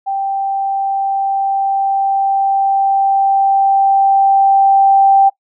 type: tone with level ramp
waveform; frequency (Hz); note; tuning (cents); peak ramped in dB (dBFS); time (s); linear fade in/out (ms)
sine; 784; G5; 0; -15 to -5; 0.06-5.3; 20
effects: noise-tail reverb RT60 0.1 s tail -22 dB re dry